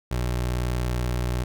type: tone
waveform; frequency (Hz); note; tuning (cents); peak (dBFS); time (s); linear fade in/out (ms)
25% pulse; 61.1; B1; -18; -20; 0.11-1.44; 5
effects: none